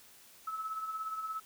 sine tone with tremolo, 1300 Hz, E6, 24 cents flat, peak -33 dBFS, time 0.47-1.4 s, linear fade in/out 5 ms, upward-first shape triangle, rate 17 Hz, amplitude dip 60%, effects white hiss -58 dBFS RMS until 1.45 s

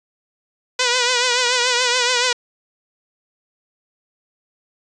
5% pulse tone with vibrato, 493.9 Hz, B4, in tune, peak -4 dBFS, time 0.79-2.33 s, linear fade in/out 5 ms, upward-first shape triangle, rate 7 Hz, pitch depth 72 cents each way, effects resampled to 22050 Hz + 7-bit

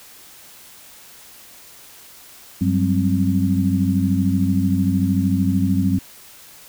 sine tone cluster, 97.4 / 185 / 198.2 / 265.9 Hz, G2 / F#3 / G3 / C4, -11 / 0 / +19 / +28 cents, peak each -21 dBFS, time 2.61-5.99 s, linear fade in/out 5 ms, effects white hiss -44 dBFS RMS until 6.68 s

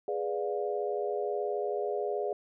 sine chord, G# diminished seventh, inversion none, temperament equal with one note detuned, 415.3 / 493.9 / 587.3 / 709.8 Hz, G#4 / B4 / D5 / F5, 0 / 0 / 0 / +28 cents, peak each -32 / -37 / -36 / -37 dBFS, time 0.08-2.33 s, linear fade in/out 2 ms, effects none

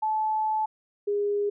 sine tone pair in turn, 867 / 409.2 Hz, A5 / G#4, -26 / -26 cents, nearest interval octave + minor second, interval 1300 cents, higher first, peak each -23 / -23 dBFS, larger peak neither, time 0.02-0.66 / 1.07-1.5 s, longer first, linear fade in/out 10 ms, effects none

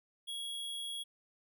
square tone, 3322 Hz, G#7, in tune, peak -39 dBFS, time 0.27-1.04 s, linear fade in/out 20 ms, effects none

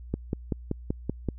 click train, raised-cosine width 3 ms, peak -14 dBFS, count 7, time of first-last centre 0.14-1.287 s, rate 5.23 Hz, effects added 60 Hz sine -40 dBFS peak until 1.38 s

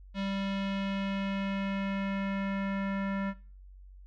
square tone with low-pass filter sweep, 196 Hz, G3, in tune, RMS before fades -33 dBFS, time 0.14-3.34 s, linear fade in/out 50 ms, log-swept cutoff 3400 to 1800 Hz, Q 2, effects noise-tail reverb RT60 0.4 s tail -20 dB re dry + added 47 Hz sine -48 dBFS peak until 4.06 s

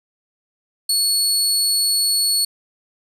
25% pulse tone, 4395 Hz, C#8, 16 cents flat, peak -11 dBFS, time 0.89-2.45 s, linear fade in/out 5 ms, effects none

